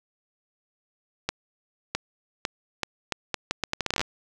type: accelerating click train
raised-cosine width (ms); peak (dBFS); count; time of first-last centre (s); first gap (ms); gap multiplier
0.2; -8; 18; 1.29-4.014; 660; 0.76
effects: none